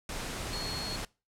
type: tone in noise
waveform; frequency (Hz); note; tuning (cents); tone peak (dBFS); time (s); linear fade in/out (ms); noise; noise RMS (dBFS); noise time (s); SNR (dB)
sine; 4316; C#8; -47; -37; 0.53-0.96; 2; pink; -37; 0.09-1.05; -3
effects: noise-tail reverb RT60 0.3 s tail -23 dB re dry + low-pass 10000 Hz 12 dB/octave